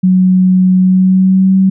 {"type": "tone with pitch glide", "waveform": "sine", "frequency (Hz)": [185, 190.64], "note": ["F#3", "G3"], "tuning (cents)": [0, -48], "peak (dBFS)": -5, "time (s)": [0.03, 1.7], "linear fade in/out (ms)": 10, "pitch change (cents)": 52, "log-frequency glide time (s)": [0.79, 1.57], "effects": []}